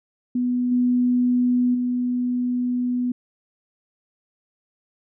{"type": "tone with level steps", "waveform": "sine", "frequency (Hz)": 247.1, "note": "B3", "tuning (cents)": 1, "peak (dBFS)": [-19, -16, -20], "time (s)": [0.35, 3.12], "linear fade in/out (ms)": 5, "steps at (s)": [0.71, 1.74], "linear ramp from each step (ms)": 10, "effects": []}